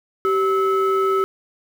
sine tone pair together, 386.8 / 1300 Hz, G4 / E6, -23 / -24 cents, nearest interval octave + major sixth, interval 2099 cents, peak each -16 / -18 dBFS, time 0.25-1.24 s, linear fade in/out 0 ms, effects tanh soft clip ceiling -12 dBFS + 7-bit

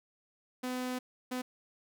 sawtooth tone bursts at uneven times, 252.4 Hz, B3, 38 cents sharp, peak -30 dBFS, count 2, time 0.63-0.99 / 1.31-1.42 s, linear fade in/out 10 ms, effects none

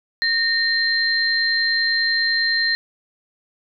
sine tone pair together, 1837 / 4145 Hz, A#6 / C8, -26 / -17 cents, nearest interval octave + major second, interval 1409 cents, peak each -19 / -20 dBFS, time 0.22-2.75 s, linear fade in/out 0 ms, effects none

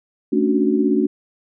sine chord, D major seventh, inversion second, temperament equal, 220 / 277.2 / 293.7 / 370 Hz, A3 / C#4 / D4 / F#4, 0 / 0 / 0 / 0 cents, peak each -20 dBFS, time 0.32-1.07 s, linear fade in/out 10 ms, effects none

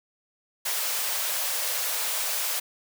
white high-pass noise, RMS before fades -28 dBFS, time 0.65-2.6 s, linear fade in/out 10 ms, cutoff 470 Hz, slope 48 dB/octave, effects none

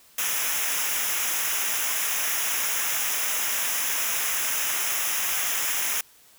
white noise with comb filter, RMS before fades -26 dBFS, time 0.18-6.01 s, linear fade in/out 5 ms, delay 0.23 ms, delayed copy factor -0.8, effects white hiss -55 dBFS RMS until 6.38 s

